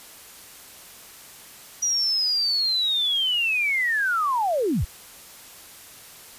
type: linear sweep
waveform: sine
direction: down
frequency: 5820 to 39.17 Hz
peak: -20 dBFS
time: 1.82-4.85 s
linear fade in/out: 10 ms
effects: white hiss -45 dBFS RMS until 6.38 s + resampled to 32000 Hz